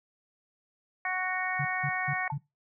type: harmonic tone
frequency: 370 Hz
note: F#4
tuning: in tune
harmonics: 2 / 3 / 4 / 5 / 6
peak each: -34 / -37 / -38 / -33 / -35 dBFS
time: 1.05-2.28 s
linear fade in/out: 2 ms
type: tone bursts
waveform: sine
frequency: 142.3 Hz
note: C#3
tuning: 46 cents sharp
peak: -29 dBFS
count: 4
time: 1.59-2.382 s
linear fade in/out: 10 ms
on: 63 ms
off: 180 ms
type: tone with exponential decay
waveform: sine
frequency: 880 Hz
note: A5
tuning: in tune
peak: -27 dBFS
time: 2.3-2.38 s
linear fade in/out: 2 ms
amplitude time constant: 16 ms
effects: noise-tail reverb RT60 0.2 s tail -20 dB re dry